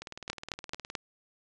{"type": "two click trains", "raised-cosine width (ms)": 0.2, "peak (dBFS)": [-15, -23], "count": [4, 18], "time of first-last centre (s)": [[0.3, 0.952], [0.02, 0.901]], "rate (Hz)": [4.6, 19.3], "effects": ["resampled to 22050 Hz"]}